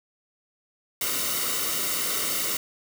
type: noise with comb filter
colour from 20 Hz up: white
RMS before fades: -27 dBFS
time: 1.01-2.57 s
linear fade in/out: 2 ms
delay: 1.2 ms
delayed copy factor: -0.65
effects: none